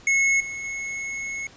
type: tone with level steps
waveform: square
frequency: 2183 Hz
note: C#7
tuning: 27 cents flat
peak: -18 / -31 / -29 dBFS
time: 0.07-1.47 s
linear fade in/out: 2 ms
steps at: 0.4 / 0.64 s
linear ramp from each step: 5 ms
effects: pink hiss -49 dBFS RMS until 1.56 s + resampled to 16000 Hz